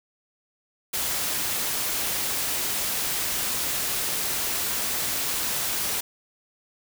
white noise, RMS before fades -27 dBFS, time 0.93-6.01 s, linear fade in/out 10 ms, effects none

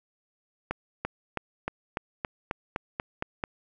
accelerating click train, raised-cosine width 0.5 ms, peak -14 dBFS, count 11, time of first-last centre 0.71-3.439 s, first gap 340 ms, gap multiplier 0.95, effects none

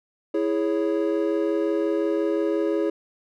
triangle chord, C# minor, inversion first, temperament equal, 329.6 / 415.3 / 554.4 Hz, E4 / G#4 / C#5, 0 / 0 / 0 cents, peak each -22 / -23 / -26 dBFS, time 0.34-2.9 s, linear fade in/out 5 ms, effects none

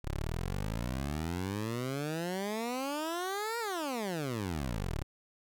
15% pulse exponential two-way sweep, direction up then down, 32.7 to 478 to 32.7 Hz, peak -27 dBFS, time 0.04-5.03 s, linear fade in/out 10 ms, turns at 3.59 s, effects none

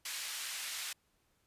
pink band-pass noise, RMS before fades -41 dBFS, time 0.05-0.93 s, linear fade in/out 5 ms, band 2100 to 13000 Hz, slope 12 dB/octave, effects pink hiss -75 dBFS RMS until 1.46 s + resampled to 32000 Hz

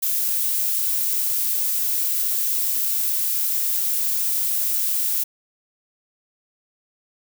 violet noise, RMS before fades -22 dBFS, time 0.02-5.24 s, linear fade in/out 10 ms, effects none

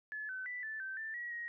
sine tone with pitch steps, 1718 / 1521 / 1979 / 1755 / 1551 / 1774 / 1916 / 1886 Hz, A6 / F#6 / B6 / A6 / G6 / A6 / A#6 / A#6, -42 / +47 / +3 / -5 / -19 / +14 / +47 / +20 cents, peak -39 dBFS, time 0.12-1.48 s, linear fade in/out 0 ms, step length 170 ms, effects none

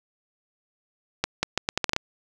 accelerating click train, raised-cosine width 0.2 ms, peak -5 dBFS, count 9, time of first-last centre 1.24-1.964 s, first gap 190 ms, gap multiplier 0.77, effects none

